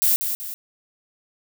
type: noise with echo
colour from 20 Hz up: violet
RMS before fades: -18 dBFS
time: 0.02-0.16 s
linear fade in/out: 0 ms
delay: 190 ms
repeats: 2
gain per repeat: -7 dB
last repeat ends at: 0.54 s
effects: none